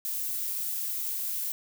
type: noise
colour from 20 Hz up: violet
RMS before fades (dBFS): -32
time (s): 0.05-1.52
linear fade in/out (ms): 0
effects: none